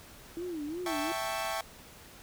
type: tone with vibrato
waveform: sine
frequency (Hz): 324.7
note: E4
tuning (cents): -26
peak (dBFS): -34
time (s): 0.37-1.12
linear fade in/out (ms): 0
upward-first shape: sine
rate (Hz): 2.8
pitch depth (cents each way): 190
type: chord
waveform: sawtooth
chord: A dominant seventh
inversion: second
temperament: equal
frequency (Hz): 659.3 / 784 / 880 / 1108.7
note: E5 / G5 / A5 / C#6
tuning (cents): 0 / 0 / 0 / 0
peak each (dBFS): -32 / -34 / -36 / -35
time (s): 0.86-1.61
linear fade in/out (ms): 2
effects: pink hiss -52 dBFS RMS until 2.22 s